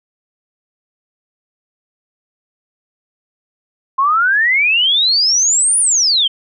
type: exponential two-way sweep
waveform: sine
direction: up then down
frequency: 1046.5 to 9870 to 3047 Hz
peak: -10 dBFS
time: 3.98-6.28 s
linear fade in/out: 10 ms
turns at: 5.79 s
effects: none